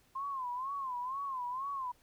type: tone with vibrato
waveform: sine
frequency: 1046.5 Hz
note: C6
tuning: in tune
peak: -35 dBFS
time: 0.15-1.92 s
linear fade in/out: 10 ms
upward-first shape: sine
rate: 2.1 Hz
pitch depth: 130 cents each way
effects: pink hiss -68 dBFS RMS until 2.02 s